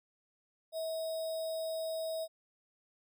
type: tone with sample-and-hold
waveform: sine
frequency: 645 Hz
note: E5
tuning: 38 cents flat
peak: -34 dBFS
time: 0.72-2.28 s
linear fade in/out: 50 ms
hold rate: 4410 Hz
effects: none